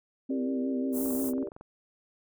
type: tone with vibrato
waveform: sine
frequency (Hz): 261.6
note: C4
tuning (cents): 0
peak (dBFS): -28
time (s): 0.29-1.44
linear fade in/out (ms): 10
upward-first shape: sine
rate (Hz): 5.6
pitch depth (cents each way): 46
type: chord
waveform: sine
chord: E half-diminished seventh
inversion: none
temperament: equal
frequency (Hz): 329.6 / 392 / 466.2 / 587.3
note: E4 / G4 / Bb4 / D5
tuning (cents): 0 / 0 / 0 / 0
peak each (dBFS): -42 / -36 / -41 / -40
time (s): 0.3-1.49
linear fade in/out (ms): 5
type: band-stop noise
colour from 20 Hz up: white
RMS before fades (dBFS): -37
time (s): 0.92-1.33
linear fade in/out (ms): 50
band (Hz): 960 to 8200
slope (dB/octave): 24
type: click train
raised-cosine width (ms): 1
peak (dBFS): -32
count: 13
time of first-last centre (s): 1.06-1.61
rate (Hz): 21.8
effects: none